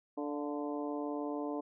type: harmonic tone with a mistuned harmonic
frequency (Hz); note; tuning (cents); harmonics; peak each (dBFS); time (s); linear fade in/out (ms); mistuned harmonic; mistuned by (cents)
146.83; D3; 0; 2 / 3 / 4 / 5 / 6 / 7; -37 / -41 / -43 / -45 / -47 / -48; 0.17-1.61; 10; 5; -51
effects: none